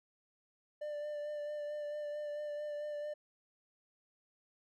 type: tone with vibrato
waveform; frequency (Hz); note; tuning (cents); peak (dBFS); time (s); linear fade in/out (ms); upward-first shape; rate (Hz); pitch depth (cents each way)
triangle; 593; D5; +17; -36; 0.81-3.14; 10; sine; 4.5; 19
effects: none